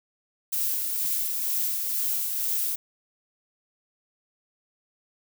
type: noise with tremolo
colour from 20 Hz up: violet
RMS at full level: -26 dBFS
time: 0.52-2.76 s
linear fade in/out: 10 ms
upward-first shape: sine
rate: 2.1 Hz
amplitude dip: 30%
effects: none